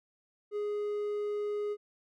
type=tone; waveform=triangle; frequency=415.3 Hz; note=G#4; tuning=in tune; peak=-29 dBFS; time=0.51-1.77 s; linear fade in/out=50 ms; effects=none